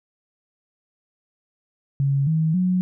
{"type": "tone with pitch steps", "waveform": "sine", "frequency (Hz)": [138.59, 159.2, 182.87], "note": ["C#3", "D#3", "F#3"], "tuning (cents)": [0, 40, -20], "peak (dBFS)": -17, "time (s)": [2, 2.81], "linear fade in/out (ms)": 0, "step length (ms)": 270, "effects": []}